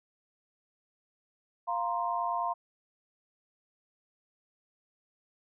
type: chord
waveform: sine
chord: F suspended fourth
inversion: none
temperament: equal with one note detuned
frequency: 698.5 / 937.2 / 1046.5 Hz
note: F5 / Bb5 / C6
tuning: 0 / +9 / 0 cents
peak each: -33 dBFS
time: 1.67-2.54 s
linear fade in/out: 20 ms
effects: none